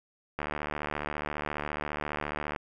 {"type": "click train", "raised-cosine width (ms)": 0.5, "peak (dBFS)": -17, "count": 163, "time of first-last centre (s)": [0.39, 2.562], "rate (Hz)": 74.6, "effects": []}